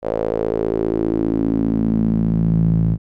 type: tone with band-pass filter sweep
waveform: sawtooth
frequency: 55 Hz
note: A1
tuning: in tune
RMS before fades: -18 dBFS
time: 0.02-2.98 s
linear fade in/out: 50 ms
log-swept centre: 550 to 140 Hz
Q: 4.2
effects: none